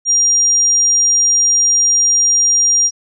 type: tone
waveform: sine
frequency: 5700 Hz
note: F8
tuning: 34 cents sharp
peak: -9 dBFS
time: 0.05-2.91 s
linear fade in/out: 50 ms
effects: none